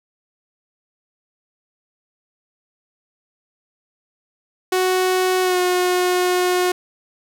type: tone with pitch glide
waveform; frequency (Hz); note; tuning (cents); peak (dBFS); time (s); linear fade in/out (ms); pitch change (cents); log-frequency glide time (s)
sawtooth; 370 to 361.5; F#4 to F#4; 0 to -40; -12; 4.72-6.72; 5; -40; 5.42-5.58
effects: none